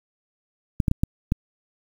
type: clicks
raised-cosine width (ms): 5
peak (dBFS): -7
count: 5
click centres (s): 0.802 / 0.882 / 0.914 / 1.035 / 1.321
effects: 7-bit